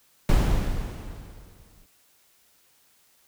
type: noise with exponential decay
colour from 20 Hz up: brown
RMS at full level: -17 dBFS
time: 0.29-1.86 s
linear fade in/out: 1 ms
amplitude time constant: 340 ms
effects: white hiss -62 dBFS RMS until 3.27 s